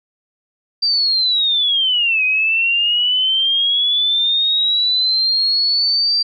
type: linear two-way sweep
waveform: sine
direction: down then up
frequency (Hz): 4712 to 2500 to 4712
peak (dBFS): -13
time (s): 0.82-6.23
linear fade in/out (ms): 10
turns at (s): 2.24
effects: none